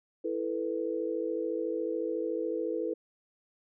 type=chord; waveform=sine; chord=E suspended fourth; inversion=none; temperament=equal; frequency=329.6 / 440 / 493.9 Hz; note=E4 / A4 / B4; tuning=0 / 0 / 0 cents; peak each=-34 dBFS; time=0.24-2.94 s; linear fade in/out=10 ms; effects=none